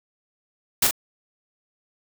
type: noise with echo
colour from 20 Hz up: white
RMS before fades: -18 dBFS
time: 0.82-0.87 s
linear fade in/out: 5 ms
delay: 41 ms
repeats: 1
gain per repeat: -5 dB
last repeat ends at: 0.911 s
effects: none